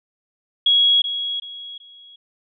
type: tone with echo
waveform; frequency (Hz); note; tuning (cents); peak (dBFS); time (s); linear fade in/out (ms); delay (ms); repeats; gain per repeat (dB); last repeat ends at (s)
sine; 3322; G#7; 0; -12; 0.66-1.02; 5; 380; 3; -10; 2.16
effects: none